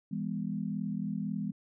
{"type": "chord", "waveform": "sine", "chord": "E major", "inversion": "none", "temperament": "equal with one note detuned", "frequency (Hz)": [164.81, 203, 246.9], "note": ["E3", "G#3", "B3"], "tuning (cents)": [0, -39, 0], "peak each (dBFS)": [-37, -34, -38], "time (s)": [0.11, 1.52], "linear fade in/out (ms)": 10, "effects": []}